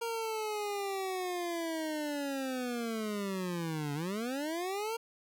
25% pulse linear two-way sweep, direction down then up, 466.2 to 141.4 to 466.2 Hz, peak -30 dBFS, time 0.01-4.97 s, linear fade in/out 10 ms, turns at 3.94 s, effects none

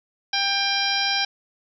harmonic tone with a mistuned harmonic, 794 Hz, G5, 22 cents sharp, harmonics 1 / 2 / 3 / 4 / 5 / 6 / 7, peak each -28 / -28 / -28 / -28 / -28 / -28 / -28 dBFS, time 0.33-1.25 s, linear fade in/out 5 ms, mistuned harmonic 6, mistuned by +53 cents, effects none

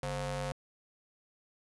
sawtooth ring-modulated tone, 191.6 Hz, G3, 39 cents flat, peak -27 dBFS, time 0.03-0.52 s, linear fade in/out 0 ms, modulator 333 Hz, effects resampled to 24000 Hz + 10-bit

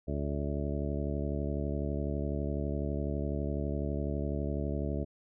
harmonic tone, 72 Hz, D2, 34 cents flat, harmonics 1 / 2 / 3 / 4 / 5 / 6 / 8 / 9, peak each -34 / -37 / -39 / -40 / -41 / -42 / -43 / -44 dBFS, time 0.07-5.05 s, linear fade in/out 20 ms, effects none

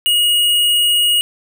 sine tone with hard clipping, 2883 Hz, F#7, 46 cents flat, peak -12 dBFS, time 0.06-1.21 s, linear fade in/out 0 ms, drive 17 dB, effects none

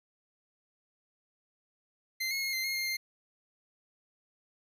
25% pulse tone with pitch steps, 2078 / 2169 / 2154 / 2077 / 2144 / 2118 / 2104 Hz, C7 / C#7 / C7 / C7 / C7 / C7 / C7, -12 / -38 / +50 / -13 / +42 / +21 / +9 cents, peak -27 dBFS, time 2.2-2.97 s, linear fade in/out 10 ms, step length 110 ms, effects none

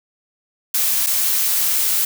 blue noise with dropouts, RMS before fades -18 dBFS, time 0.74-2.05 s, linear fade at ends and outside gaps 5 ms, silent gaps 1.064-1.068 s, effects none

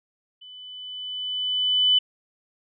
sine tone with level ramp, 3000 Hz, F#7, 23 cents sharp, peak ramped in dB -42 to -14 dBFS, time 0.41-1.99 s, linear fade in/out 10 ms, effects none

